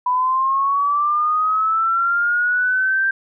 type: linear sweep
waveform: sine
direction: up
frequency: 987.8 to 1581 Hz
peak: -15 dBFS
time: 0.06-3.11 s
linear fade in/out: 5 ms
effects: none